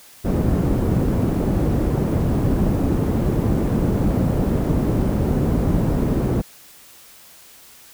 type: low-pass noise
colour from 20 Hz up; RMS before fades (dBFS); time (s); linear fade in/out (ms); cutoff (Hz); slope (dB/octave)
white; -19; 0.24-6.42; 20; 250; 12
effects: white hiss -46 dBFS RMS until 7.93 s